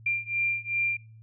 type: beating tone pair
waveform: sine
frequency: 2380 / 2382.6 Hz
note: D7 / D7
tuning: +22 / +24 cents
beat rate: 2.6 Hz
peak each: -29 / -28 dBFS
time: 0.06-0.97 s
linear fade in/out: 5 ms
effects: noise-tail reverb RT60 0.4 s tail -26 dB re dry + added 111 Hz sine -47 dBFS peak until 1.22 s

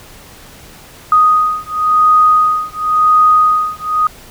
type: beating tone pair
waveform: sine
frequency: 1244.5 / 1245.44 Hz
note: D#6 / D#6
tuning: 0 / +1 cents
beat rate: 0.94 Hz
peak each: -11 dBFS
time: 1.12-4.07 s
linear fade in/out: 2 ms
effects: pink hiss -38 dBFS RMS until 4.3 s

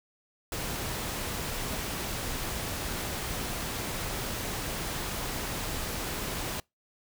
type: noise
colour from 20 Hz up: pink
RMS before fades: -34 dBFS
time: 0.52-6.6 s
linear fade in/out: 2 ms
effects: noise-tail reverb RT60 0.2 s tail -26 dB re dry

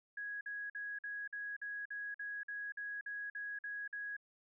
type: tone bursts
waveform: sine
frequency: 1661.2 Hz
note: G#6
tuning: in tune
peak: -40 dBFS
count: 14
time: 0.17-4.167 s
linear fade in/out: 5 ms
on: 240 ms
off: 49 ms
effects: none

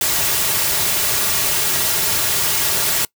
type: noise with comb filter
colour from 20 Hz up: white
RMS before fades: -18 dBFS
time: 0.01-3.05 s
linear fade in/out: 2 ms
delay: 3.9 ms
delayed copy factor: -0.6
effects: noise-tail reverb RT60 0.1 s tail -23 dB re dry

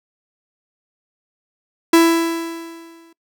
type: tone with exponential decay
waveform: 45% pulse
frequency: 332.1 Hz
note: E4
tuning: 13 cents sharp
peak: -7 dBFS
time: 1.93-3.13 s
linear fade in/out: 5 ms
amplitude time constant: 260 ms
effects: noise-tail reverb RT60 0.1 s tail -22 dB re dry

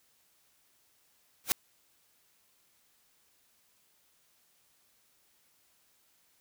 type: noise with exponential growth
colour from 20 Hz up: white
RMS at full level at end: -22 dBFS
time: 1.44-1.52 s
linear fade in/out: 0 ms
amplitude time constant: 16 ms
effects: white hiss -69 dBFS RMS until 6.4 s

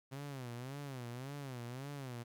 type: tone with vibrato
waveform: sawtooth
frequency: 130.8 Hz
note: C3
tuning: in tune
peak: -39 dBFS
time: 0.11-2.24 s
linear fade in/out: 20 ms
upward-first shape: sine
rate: 1.8 Hz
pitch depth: 170 cents each way
effects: 13-bit

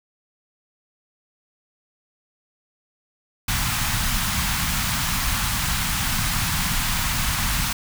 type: band-stop noise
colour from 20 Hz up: pink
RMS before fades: -23 dBFS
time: 3.48-7.73 s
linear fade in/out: 5 ms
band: 210 to 900 Hz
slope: 24 dB/octave
effects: none

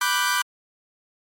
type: chord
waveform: sawtooth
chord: G major seventh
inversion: first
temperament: equal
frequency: 987.8 / 1174.7 / 1480 / 1568 Hz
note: B5 / D6 / F#6 / G6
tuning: 0 / 0 / 0 / 0 cents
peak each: -22 dBFS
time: 0.01-0.42 s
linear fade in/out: 5 ms
effects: MP3 64 kbps

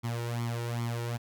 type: tone with flanger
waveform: sawtooth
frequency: 118 Hz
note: A#2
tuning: 22 cents sharp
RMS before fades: -33 dBFS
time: 0.03-1.18 s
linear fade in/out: 20 ms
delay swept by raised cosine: 0.9 to 2.2 ms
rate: 2.5 Hz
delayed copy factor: +0.75
effects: none

